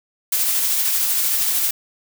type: noise with tremolo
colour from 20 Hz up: blue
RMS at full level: -18 dBFS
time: 0.32-1.71 s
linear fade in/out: 5 ms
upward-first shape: triangle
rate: 13 Hz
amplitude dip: 30%
effects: none